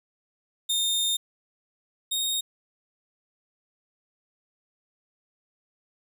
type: tone pair in turn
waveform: sawtooth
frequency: 3648 / 3714 Hz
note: A#7 / A#7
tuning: -38 / -7 cents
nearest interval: unison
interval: 31 cents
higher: second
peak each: -20 / -22 dBFS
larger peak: first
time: 0.69-1.17 / 2.11-2.41 s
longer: first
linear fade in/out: 10 ms
effects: none